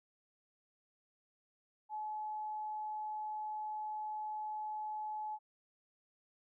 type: tone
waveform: sine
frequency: 855 Hz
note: A5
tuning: 50 cents flat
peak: -38 dBFS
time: 1.89-5.39 s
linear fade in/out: 50 ms
effects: none